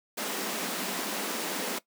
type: high-pass noise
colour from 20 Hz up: pink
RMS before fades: -33 dBFS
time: 0.17-1.79 s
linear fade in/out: 10 ms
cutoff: 180 Hz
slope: 96 dB/octave
effects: noise-tail reverb RT60 0.1 s tail -18 dB re dry